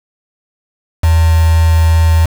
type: tone with quantisation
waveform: sine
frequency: 81.7 Hz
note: E2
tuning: 15 cents flat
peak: -6 dBFS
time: 1.03-2.26 s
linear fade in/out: 10 ms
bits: 3
effects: none